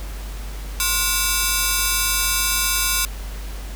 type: ring-modulated tone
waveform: 5% pulse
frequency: 1244.5 Hz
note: D#6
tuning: in tune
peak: -3 dBFS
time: 0.8-3.05 s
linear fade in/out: 0 ms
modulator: 190 Hz
effects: added 49 Hz sine -28 dBFS peak until 3.75 s + pink hiss -39 dBFS RMS until 3.75 s